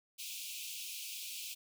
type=high-pass noise; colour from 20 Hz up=pink; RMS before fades=-44 dBFS; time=0.18-1.55 s; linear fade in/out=20 ms; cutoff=2400 Hz; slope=96 dB/octave; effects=none